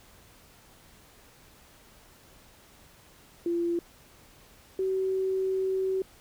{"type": "tone pair in turn", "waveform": "sine", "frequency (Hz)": [342.4, 379.8], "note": ["F4", "F#4"], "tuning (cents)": [-34, 45], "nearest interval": "major second", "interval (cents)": 179, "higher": "second", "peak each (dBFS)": -25, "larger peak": "neither", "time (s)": [[3.46, 3.79], [4.79, 6.02]], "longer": "second", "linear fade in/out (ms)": 2, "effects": ["pink hiss -56 dBFS RMS until 6.2 s"]}